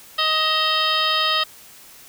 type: harmonic tone with a mistuned harmonic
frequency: 627 Hz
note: D#5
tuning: 13 cents sharp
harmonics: 1 / 2 / 3 / 4 / 5 / 6 / 7 / 8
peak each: -30 / -22 / -27 / -29 / -23 / -24 / -30 / -28 dBFS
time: 0.18-1.44 s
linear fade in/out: 10 ms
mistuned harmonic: 4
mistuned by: +110 cents
effects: white hiss -45 dBFS RMS until 2.08 s